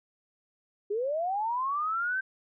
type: linear sweep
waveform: sine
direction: up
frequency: 392.6 to 1568 Hz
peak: -27 dBFS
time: 0.9-2.21 s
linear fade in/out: 10 ms
effects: none